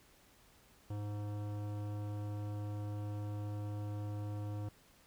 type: tone with hard clipping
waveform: sine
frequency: 103.7 Hz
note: G#2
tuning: 2 cents flat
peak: -40 dBFS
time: 0.9-4.69 s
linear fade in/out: 5 ms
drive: 16 dB
effects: pink hiss -65 dBFS RMS until 5.06 s